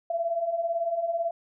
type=beating tone pair; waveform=sine; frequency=659.3 / 677.3 Hz; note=E5 / E5; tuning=0 / +47 cents; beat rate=18 Hz; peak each=-32 / -26 dBFS; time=0.1-1.31 s; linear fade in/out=5 ms; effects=none